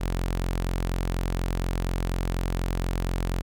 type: tone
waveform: sawtooth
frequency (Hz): 44.15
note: F1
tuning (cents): +20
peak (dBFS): -21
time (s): 0-3.42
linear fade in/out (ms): 20
effects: none